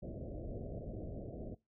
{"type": "low-pass noise", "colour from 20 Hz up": "pink", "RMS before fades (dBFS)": -44, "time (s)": [0.02, 1.55], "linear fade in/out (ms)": 10, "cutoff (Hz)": 680, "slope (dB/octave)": 96, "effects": ["noise-tail reverb RT60 0.2 s tail -20 dB re dry"]}